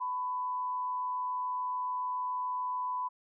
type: tone with frequency modulation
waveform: sine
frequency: 1000 Hz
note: B5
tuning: 21 cents sharp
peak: -31 dBFS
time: 0-3.09 s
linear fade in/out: 20 ms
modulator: 107 Hz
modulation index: 0.3
effects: none